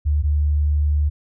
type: tone pair in turn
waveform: sine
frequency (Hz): 74 / 74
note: D2 / D2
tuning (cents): +14 / +14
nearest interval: unison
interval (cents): 0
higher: neither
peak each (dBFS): -15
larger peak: neither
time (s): 0.05-0.23 / 0.23-1.1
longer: second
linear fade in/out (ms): 20
effects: none